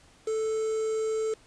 triangle tone with quantisation, 439.3 Hz, A4, 3 cents flat, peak -24 dBFS, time 0.27-1.34 s, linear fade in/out 5 ms, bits 7, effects pink hiss -58 dBFS RMS until 1.46 s + resampled to 22050 Hz

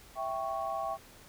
sine chord, C# diminished, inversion first, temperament equal, 659.3 / 784 / 1108.7 Hz, E5 / G5 / C#6, 0 / 0 / 0 cents, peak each -36 / -36 / -37 dBFS, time 0.15-0.98 s, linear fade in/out 50 ms, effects pink hiss -55 dBFS RMS until 1.28 s

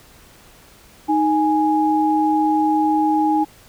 sine tone pair together, 311.1 / 830.6 Hz, D#4 / G#5, 0 / 0 cents, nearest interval octave + perfect fourth, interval 1700 cents, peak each -17 dBFS, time 1.08-3.45 s, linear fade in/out 20 ms, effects pink hiss -48 dBFS RMS until 3.68 s

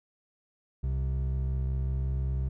triangle tone pair together, 65.55 / 130.81 Hz, C2 / C3, +4 / 0 cents, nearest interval octave, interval 1196 cents, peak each -26 / -31 dBFS, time 0.83-2.49 s, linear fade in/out 10 ms, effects none

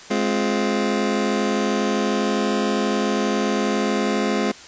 25% pulse chord, F minor, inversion first, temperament just, 209.5 / 261.9 / 349.2 Hz, Ab3 / C4 / F4, +15 / +2 / 0 cents, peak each -18 / -21 / -22 dBFS, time 0.1-4.52 s, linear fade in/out 10 ms, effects white hiss -41 dBFS RMS until 4.67 s + resampled to 16000 Hz

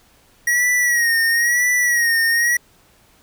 square tone with vibrato, 1901 Hz, A#6, 33 cents sharp, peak -15 dBFS, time 0.47-2.57 s, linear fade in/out 5 ms, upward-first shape sine, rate 1 Hz, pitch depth 65 cents each way, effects pink hiss -54 dBFS RMS until 3.22 s

